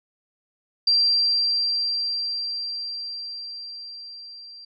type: tone with level ramp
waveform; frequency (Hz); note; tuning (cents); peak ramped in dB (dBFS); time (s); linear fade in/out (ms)
sine; 4721; D8; +8; -15 to -40; 0.87-4.65; 5
effects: none